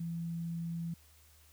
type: tone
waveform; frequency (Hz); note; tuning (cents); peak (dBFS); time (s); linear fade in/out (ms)
sine; 167.6; E3; +29; -35; 0-0.94; 5
effects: added 76 Hz sine -62 dBFS peak until 1.52 s + white hiss -64 dBFS RMS until 1.52 s